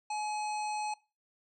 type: harmonic tone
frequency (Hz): 847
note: G#5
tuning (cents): +34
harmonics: 1 / 3 / 5 / 7 / 9 / 10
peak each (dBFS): -33 / -43 / -47 / -50 / -52 / -53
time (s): 0.1-0.94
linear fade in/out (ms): 5
effects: noise-tail reverb RT60 0.3 s tail -21 dB re dry